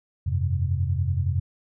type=chord; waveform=sine; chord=F suspended second; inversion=none; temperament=equal; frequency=87.31 / 98 / 130.81 Hz; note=F2 / G2 / C3; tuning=0 / 0 / 0 cents; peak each=-24 / -27 / -27 dBFS; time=0.26-1.4 s; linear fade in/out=10 ms; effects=none